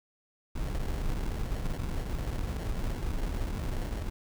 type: noise with sample-and-hold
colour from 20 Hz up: brown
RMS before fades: -32 dBFS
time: 0.55-4.1 s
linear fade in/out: 10 ms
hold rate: 1225 Hz
effects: none